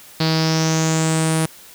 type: tone with low-pass filter sweep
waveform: sawtooth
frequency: 160 Hz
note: D#3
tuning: 49 cents sharp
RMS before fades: -18 dBFS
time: 0.2-1.46 s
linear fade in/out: 5 ms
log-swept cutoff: 4400 to 10000 Hz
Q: 5.9
effects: white hiss -43 dBFS RMS until 1.74 s